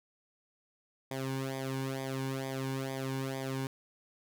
sawtooth tone with flanger, 133.5 Hz, C3, 35 cents sharp, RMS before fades -36 dBFS, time 1.11-3.67 s, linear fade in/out 2 ms, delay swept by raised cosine 0.71 to 1.59 ms, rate 2.2 Hz, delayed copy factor -0.85, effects none

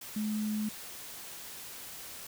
sine tone in noise, 213.4 Hz, G#3, 47 cents sharp, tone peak -30 dBFS, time 0.16-0.69 s, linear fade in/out 5 ms, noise white, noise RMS -45 dBFS, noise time 0.01-2.27 s, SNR +12 dB, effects none

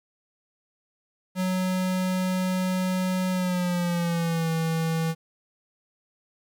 square tone with pitch glide, 185 to 162.92 Hz, F#3 to E3, 0 to -20 cents, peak -24 dBFS, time 1.35-5.15 s, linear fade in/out 50 ms, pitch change -220 cents, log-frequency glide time 3.31-4.5 s, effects 10-bit

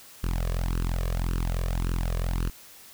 sawtooth tone with flanger, 43 Hz, F1, 26 cents flat, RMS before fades -27 dBFS, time 0.23-2.5 s, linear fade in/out 10 ms, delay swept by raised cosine 0.68 to 1.78 ms, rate 1.8 Hz, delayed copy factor +0.9, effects white hiss -49 dBFS RMS until 2.93 s

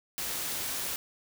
white noise, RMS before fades -34 dBFS, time 0.18-0.96 s, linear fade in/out 0 ms, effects none

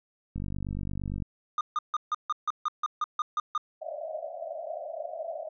click train, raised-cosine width 5 ms, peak -22 dBFS, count 43, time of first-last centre 0.36-1.222 s, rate 48.7 Hz
triangle tone bursts, 1219 Hz, D#6, 36 cents flat, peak -23 dBFS, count 12, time 1.58-3.578 s, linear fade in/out 2 ms, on 29 ms, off 150 ms
white band-pass noise, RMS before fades -37 dBFS, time 3.81-5.49 s, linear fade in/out 10 ms, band 590 to 680 Hz, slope 96 dB/octave
effects resampled to 16000 Hz

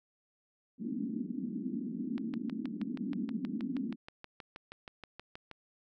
white band-pass noise, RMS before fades -37 dBFS, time 0.78-3.96 s, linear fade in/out 50 ms, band 200 to 280 Hz, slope 48 dB/octave
click train, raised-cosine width 0.3 ms, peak -29 dBFS, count 22, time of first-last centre 2.18-5.513 s, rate 6.3 Hz
effects none

